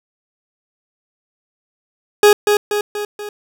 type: tone with echo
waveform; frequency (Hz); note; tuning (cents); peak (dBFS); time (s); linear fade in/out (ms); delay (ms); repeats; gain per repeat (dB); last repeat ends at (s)
40% pulse; 415.3; G#4; 0; -5; 2.23-2.33; 2; 240; 4; -5; 3.29
effects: none